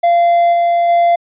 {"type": "tone with level steps", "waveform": "triangle", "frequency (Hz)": 689, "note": "F5", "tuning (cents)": -24, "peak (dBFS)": [-6, -8, -6], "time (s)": [0.03, 1.16], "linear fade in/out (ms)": 10, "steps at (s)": [0.52, 0.88], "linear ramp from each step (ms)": 20, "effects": ["resampled to 8000 Hz"]}